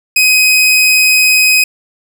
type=tone; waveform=sawtooth; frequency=2517 Hz; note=D#7; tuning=19 cents sharp; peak=-3 dBFS; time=0.16-1.64 s; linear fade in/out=5 ms; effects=none